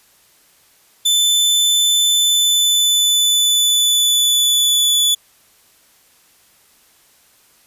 sawtooth tone with pitch glide, 3520 to 3458 Hz, A7 to A7, 0 to -31 cents, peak -9 dBFS, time 1.05-5.15 s, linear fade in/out 10 ms, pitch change -31 cents, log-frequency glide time 2.08-5.04 s, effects white hiss -53 dBFS RMS until 7.66 s + resampled to 32000 Hz

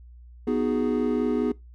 triangle chord, G# minor seventh, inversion first, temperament equal, 246.9 / 311.1 / 370 / 415.3 Hz, B3 / D#4 / F#4 / G#4, 0 / 0 / 0 / 0 cents, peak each -23 / -27 / -29 / -25 dBFS, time 0.47-1.52 s, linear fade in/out 5 ms, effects noise-tail reverb RT60 0.2 s tail -22 dB re dry + added 60 Hz sine -44 dBFS peak until 1.74 s

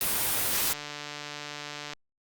white noise, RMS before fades -27 dBFS, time 0.01-0.73 s, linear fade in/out 2 ms
click train, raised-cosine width 0.2 ms, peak -20 dBFS, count 178, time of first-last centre 0.73-1.934 s, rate 147 Hz
effects Opus 32 kbps

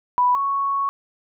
sine tone pair in turn, 987.8 / 1108.8 Hz, B5 / C#6, 0 / 0 cents, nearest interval major second, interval 200 cents, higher second, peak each -14 / -19 dBFS, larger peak first, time 0.18-0.35 / 0.35-0.89 s, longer second, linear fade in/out 0 ms, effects none

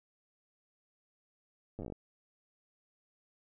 slowing click train, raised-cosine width 2 ms, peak -29 dBFS, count 10, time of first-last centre 1.79-1.923 s, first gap 9 ms, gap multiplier 1.12, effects none

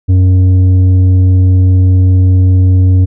triangle tone with tanh clipping, 92.5 Hz, F#2, in tune, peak -5 dBFS, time 0.08-3.06 s, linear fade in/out 20 ms, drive 11 dB, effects none

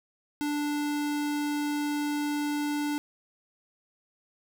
square tone, 293.7 Hz, D4, in tune, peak -28 dBFS, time 0.41-2.98 s, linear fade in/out 0 ms, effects none

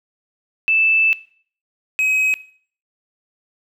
sine / triangle tone pair in turn, 2637 / 2540 Hz, E7 / D#7, 0 / +35 cents, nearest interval minor second, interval 65 cents, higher first, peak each -13 dBFS, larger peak neither, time 0.68-1.13 / 1.99-2.34 s, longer first, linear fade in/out 0 ms, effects noise-tail reverb RT60 0.5 s tail -18 dB re dry

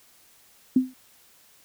sine tone with exponential decay, 257.2 Hz, C4, 30 cents flat, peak -12 dBFS, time 0.76-0.94 s, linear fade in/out 5 ms, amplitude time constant 38 ms, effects white hiss -57 dBFS RMS until 1.64 s

